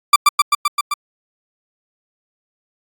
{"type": "tone with echo", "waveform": "40% pulse", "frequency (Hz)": 1174.7, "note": "D6", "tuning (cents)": 0, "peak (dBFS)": -4, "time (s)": [0.13, 0.16], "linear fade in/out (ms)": 5, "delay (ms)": 130, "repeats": 6, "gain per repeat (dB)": -2, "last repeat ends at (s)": 0.94, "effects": ["AAC 64 kbps"]}